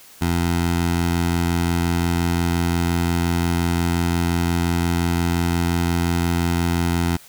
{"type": "tone with notch filter", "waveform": "15% pulse", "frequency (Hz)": 85.7, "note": "F2", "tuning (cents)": -32, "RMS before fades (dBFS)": -20, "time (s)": [0.21, 7.17], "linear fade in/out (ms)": 10, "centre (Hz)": 490, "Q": 2, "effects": ["white hiss -46 dBFS RMS until 7.28 s"]}